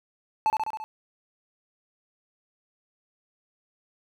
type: tone with echo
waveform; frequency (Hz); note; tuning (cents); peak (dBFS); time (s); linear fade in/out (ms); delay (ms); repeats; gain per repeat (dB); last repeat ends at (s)
triangle; 871; A5; -18; -17; 0.46-0.5; 0; 68; 5; -3; 0.84
effects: none